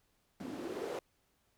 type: noise with band-pass filter sweep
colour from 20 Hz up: white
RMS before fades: -41 dBFS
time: 0.4-0.99 s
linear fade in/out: 2 ms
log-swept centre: 230 to 520 Hz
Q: 3.9
effects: pink hiss -75 dBFS RMS until 1.57 s